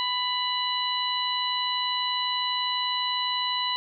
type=harmonic tone with a mistuned harmonic; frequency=996 Hz; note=B5; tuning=14 cents sharp; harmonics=1 / 2 / 3 / 4; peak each=-29 / -35 / -30 / -29 dBFS; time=0-3.76 s; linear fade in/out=0 ms; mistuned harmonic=3; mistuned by=-25 cents; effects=none